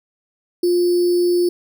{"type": "tone with sample-and-hold", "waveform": "sine", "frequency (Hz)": 352.2, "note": "F4", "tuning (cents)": 15, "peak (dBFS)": -13, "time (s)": [0.63, 1.49], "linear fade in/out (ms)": 5, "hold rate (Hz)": 4900, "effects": []}